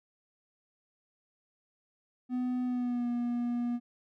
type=tone with pitch glide; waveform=triangle; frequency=250 to 240.4 Hz; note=B3 to B3; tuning=+21 to -46 cents; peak=-27 dBFS; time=2.29-3.8 s; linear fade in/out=50 ms; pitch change=-67 cents; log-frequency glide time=2.65-3.08 s; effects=none